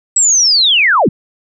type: linear sweep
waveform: sine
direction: down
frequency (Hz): 7900 to 117.6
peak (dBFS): -7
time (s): 0.16-1.09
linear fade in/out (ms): 5
effects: none